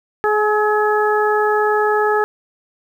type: harmonic tone with a mistuned harmonic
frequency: 422.4 Hz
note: G#4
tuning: 29 cents sharp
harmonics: 1 / 2 / 3 / 4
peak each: -16 / -19 / -21 / -22 dBFS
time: 0.24-2.24 s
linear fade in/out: 0 ms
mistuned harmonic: 3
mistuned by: +20 cents
effects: 8-bit